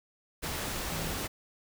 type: tone in noise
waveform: sine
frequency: 163.3 Hz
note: E3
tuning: 16 cents flat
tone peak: -37 dBFS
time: 0.9-1.11 s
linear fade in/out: 20 ms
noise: pink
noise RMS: -35 dBFS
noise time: 0.42-1.28 s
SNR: -5 dB
effects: none